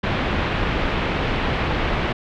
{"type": "low-pass noise", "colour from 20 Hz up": "pink", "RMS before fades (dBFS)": -22, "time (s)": [0.03, 2.13], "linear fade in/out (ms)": 10, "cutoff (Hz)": 3200, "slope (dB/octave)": 24, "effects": []}